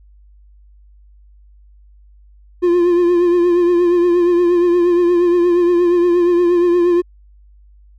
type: tone with vibrato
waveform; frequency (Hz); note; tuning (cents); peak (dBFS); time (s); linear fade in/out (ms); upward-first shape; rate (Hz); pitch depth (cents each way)
triangle; 350; F4; +4; -8; 2.62-7.02; 20; triangle; 8.5; 46
effects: added 50 Hz sine -43 dBFS peak until 7.98 s